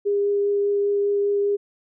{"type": "tone with vibrato", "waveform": "sine", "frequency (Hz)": 405.2, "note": "G#4", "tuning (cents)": -43, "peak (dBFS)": -18, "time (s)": [0.05, 1.57], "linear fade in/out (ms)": 20, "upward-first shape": "triangle", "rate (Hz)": 5, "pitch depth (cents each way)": 9, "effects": []}